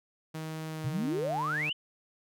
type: tone with pitch glide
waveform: sawtooth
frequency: 158.1 to 151.57 Hz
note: D#3 to D#3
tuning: +28 to -45 cents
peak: -32 dBFS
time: 0.34-1.7 s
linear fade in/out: 10 ms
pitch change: -73 cents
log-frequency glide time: 0.68-1.36 s
type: exponential sweep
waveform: sine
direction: up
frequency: 116.54 to 3112 Hz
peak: -29 dBFS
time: 0.84-1.73 s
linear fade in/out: 10 ms
effects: none